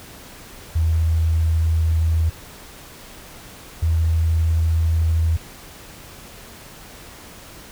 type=tone pair in turn; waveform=sine; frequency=81.1 / 81.51 Hz; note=E2 / E2; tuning=-28 / -19 cents; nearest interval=unison; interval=9 cents; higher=second; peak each=-15 dBFS; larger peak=neither; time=0.75-2.3 / 3.82-5.37 s; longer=neither; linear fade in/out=10 ms; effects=pink hiss -41 dBFS RMS until 7.71 s